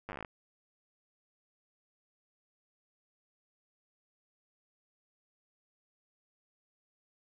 slowing click train, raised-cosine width 0.5 ms, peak -26 dBFS, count 12, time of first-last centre 0.09-0.248 s, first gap 9 ms, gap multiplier 1.09, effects none

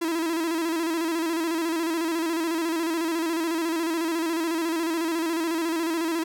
45% pulse tone with vibrato, 329 Hz, E4, 3 cents flat, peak -24 dBFS, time 0.01-6.24 s, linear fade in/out 10 ms, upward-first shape square, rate 14 Hz, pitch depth 54 cents each way, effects none

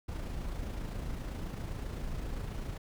brown noise with amplitude modulation, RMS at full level -36 dBFS, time 0.08-2.78 s, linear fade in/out 10 ms, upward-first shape sine, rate 27.6 Hz, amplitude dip 40%, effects none

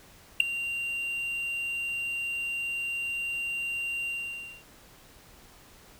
triangle tone with ADSR envelope, 2770 Hz, F7, 15 cents flat, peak -9 dBFS, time 0.4-4.64 s, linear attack 4 ms, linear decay 4 ms, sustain -19 dB, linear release 570 ms, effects pink hiss -54 dBFS RMS until 5.99 s

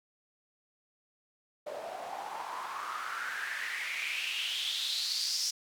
white noise with band-pass filter sweep, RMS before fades -36 dBFS, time 1.66-5.51 s, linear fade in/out 10 ms, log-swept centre 580 to 5500 Hz, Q 5.4, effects none

